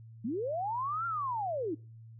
sine linear two-way sweep, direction up then down, 196 to 1396.9 to 285.1 Hz, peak -31 dBFS, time 0.24-1.75 s, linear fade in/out 10 ms, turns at 1.06 s, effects noise-tail reverb RT60 0.4 s tail -26 dB re dry + added 113 Hz sine -48 dBFS peak until 2.19 s

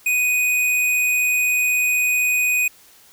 square tone, 2489 Hz, D#7, in tune, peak -17 dBFS, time 0.06-2.68 s, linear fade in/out 5 ms, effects white hiss -50 dBFS RMS until 3.12 s

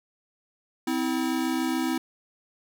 square tone pair together, 257.3 / 324.2 Hz, C4 / E4, -29 / -29 cents, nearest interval major third, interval 400 cents, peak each -28 dBFS, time 0.87-1.98 s, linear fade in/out 5 ms, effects none

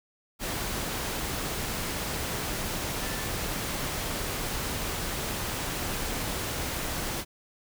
sine tone in noise, 1760 Hz, A6, in tune, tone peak -42 dBFS, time 3-3.31 s, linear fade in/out 50 ms, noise pink, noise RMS -32 dBFS, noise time 0.39-7.25 s, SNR -13 dB, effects none

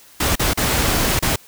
pink noise with dropouts, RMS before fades -18 dBFS, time 0.2-1.36 s, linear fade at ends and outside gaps 5 ms, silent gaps 0.356-0.394 / 0.535-0.573 / 1.192-1.224 s, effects white hiss -47 dBFS RMS until 1.47 s

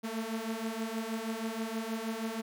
sawtooth beating tone pair, 220 / 226.3 Hz, A3 / A3, 0 / +49 cents, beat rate 6.3 Hz, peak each -34 / -32 dBFS, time 0.03-2.42 s, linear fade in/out 20 ms, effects none

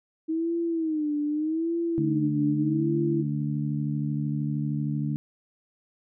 sine tone with vibrato, 315.6 Hz, D#4, 25 cents sharp, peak -24 dBFS, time 0.28-3.23 s, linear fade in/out 20 ms, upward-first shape sine, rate 0.82 Hz, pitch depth 120 cents each way
harmonic tone, 73 Hz, D2, 10 cents flat, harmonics 2 / 3 / 4, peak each -27 / -31 / -33 dBFS, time 1.98-5.16 s, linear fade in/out 0 ms
effects none

